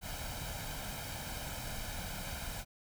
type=noise with comb filter; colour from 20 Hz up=pink; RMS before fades=-41 dBFS; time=0.01-2.65 s; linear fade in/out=50 ms; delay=1.3 ms; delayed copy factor=+0.65; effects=none